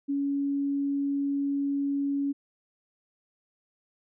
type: tone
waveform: sine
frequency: 280.6 Hz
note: C#4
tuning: 21 cents sharp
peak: -25 dBFS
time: 0.08-2.33 s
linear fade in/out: 20 ms
effects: none